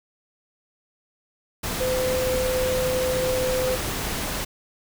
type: tone in noise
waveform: sine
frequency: 511 Hz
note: C5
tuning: 41 cents flat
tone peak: -22 dBFS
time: 1.8-3.76 s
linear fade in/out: 10 ms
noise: pink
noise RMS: -28 dBFS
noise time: 1.63-4.45 s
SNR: +3 dB
effects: none